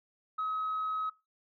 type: tone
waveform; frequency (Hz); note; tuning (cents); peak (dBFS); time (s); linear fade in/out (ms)
sine; 1275; D#6; +42; -29; 0.38-1.1; 10
effects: noise-tail reverb RT60 0.3 s tail -24 dB re dry + tanh soft clip ceiling -27 dBFS